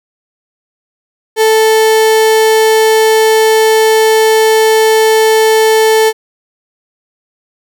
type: tone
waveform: 35% pulse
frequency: 440 Hz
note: A4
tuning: in tune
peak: -4 dBFS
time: 1.36-6.13 s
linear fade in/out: 50 ms
effects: none